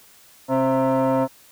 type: tone with frequency modulation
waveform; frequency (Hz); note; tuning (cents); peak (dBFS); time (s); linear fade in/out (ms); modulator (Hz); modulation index
sine; 130.81; C3; 0; -15; 0.48-1.28; 50; 397; 2
effects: tanh soft clip ceiling -14 dBFS + white hiss -51 dBFS RMS until 1.51 s